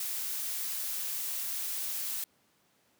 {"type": "noise", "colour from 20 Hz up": "blue", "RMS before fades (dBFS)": -35, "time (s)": [0, 2.24], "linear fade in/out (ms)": 2, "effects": ["pink hiss -69 dBFS RMS until 2.99 s", "high-pass 150 Hz 12 dB/octave"]}